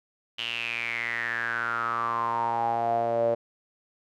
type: tone with band-pass filter sweep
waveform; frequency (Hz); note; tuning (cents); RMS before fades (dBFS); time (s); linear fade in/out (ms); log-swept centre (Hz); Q
sawtooth; 116.54; A#2; 0; -28; 0.38-3.35; 10; 3000 to 550; 9.2
effects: none